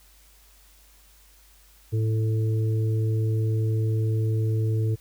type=harmonic tone; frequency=110 Hz; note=A2; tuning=in tune; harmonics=1 / 3 / 4; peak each=-21 / -35 / -34 dBFS; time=1.92-4.96 s; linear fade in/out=20 ms; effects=added 50 Hz sine -55 dBFS peak until 5 s + white hiss -57 dBFS RMS until 5 s